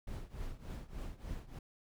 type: noise with tremolo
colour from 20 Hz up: brown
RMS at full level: -40 dBFS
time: 0.07-1.59 s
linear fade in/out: 5 ms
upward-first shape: triangle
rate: 3.4 Hz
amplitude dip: 90%
effects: none